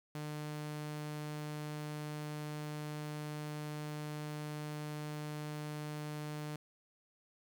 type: tone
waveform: sawtooth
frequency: 150.4 Hz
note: D3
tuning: 42 cents sharp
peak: -36 dBFS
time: 0.15-6.56 s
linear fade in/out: 2 ms
effects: 11-bit